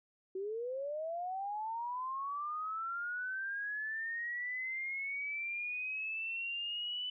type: linear sweep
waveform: sine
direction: up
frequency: 370 to 3000 Hz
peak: -36 dBFS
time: 0.35-7.1 s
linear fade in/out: 5 ms
effects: none